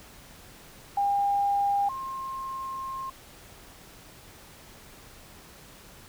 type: tone pair in turn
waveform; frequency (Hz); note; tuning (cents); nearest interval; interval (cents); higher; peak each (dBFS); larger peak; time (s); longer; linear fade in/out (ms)
sine; 804 / 1064; G5 / C6; +44 / +29; perfect fourth; 485; second; -22 / -32; first; 0.97-1.89 / 1.89-3.1; second; 5
effects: pink hiss -50 dBFS RMS until 6.08 s